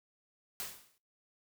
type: noise with exponential decay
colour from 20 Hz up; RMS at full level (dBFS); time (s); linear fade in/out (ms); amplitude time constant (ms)
white; -37; 0.6-0.98; 0; 81
effects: noise-tail reverb RT60 0.2 s tail -17 dB re dry